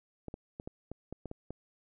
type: clicks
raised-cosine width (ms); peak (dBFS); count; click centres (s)
2; -27; 9; 0.283 / 0.341 / 0.599 / 0.675 / 0.916 / 1.126 / 1.257 / 1.314 / 1.506
effects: none